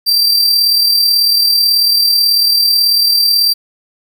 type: tone with amplitude modulation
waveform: 45% pulse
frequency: 4699 Hz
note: D8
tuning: in tune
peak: -6 dBFS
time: 0.06-3.54 s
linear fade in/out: 20 ms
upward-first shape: sine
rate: 38.2 Hz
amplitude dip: 40%
effects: 8-bit